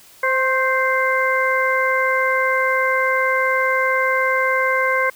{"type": "harmonic tone with a mistuned harmonic", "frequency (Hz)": 521, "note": "C5", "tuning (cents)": -7, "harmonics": [1, 2, 3, 4], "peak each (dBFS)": [-21, -21, -21, -21], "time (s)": [0.23, 5.1], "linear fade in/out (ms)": 5, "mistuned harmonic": 2, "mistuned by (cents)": 32, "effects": ["white hiss -47 dBFS RMS until 5.15 s"]}